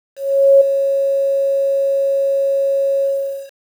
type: tone with ADSR envelope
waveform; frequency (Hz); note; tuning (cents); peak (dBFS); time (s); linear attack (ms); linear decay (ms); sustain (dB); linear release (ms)
sine; 550; C#5; -14; -4; 0.16-3.51; 450; 7; -9; 470
effects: 7-bit